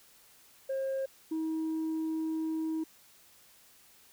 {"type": "tone pair in turn", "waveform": "sine", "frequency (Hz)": [536, 318.7], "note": ["C5", "D#4"], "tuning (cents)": [42, 42], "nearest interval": "major sixth", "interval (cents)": 900, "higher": "first", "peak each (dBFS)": -28, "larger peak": "neither", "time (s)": [[0.69, 1.06], [1.31, 2.84]], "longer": "second", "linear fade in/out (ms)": 10, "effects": ["tanh soft clip ceiling -29 dBFS", "white hiss -60 dBFS RMS until 4.12 s"]}